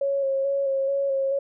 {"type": "tone with vibrato", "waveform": "sine", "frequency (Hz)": 548, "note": "C#5", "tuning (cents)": -20, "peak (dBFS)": -21, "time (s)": [0.01, 1.39], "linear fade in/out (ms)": 5, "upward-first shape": "square", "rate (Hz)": 2.3, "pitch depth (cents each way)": 21, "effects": []}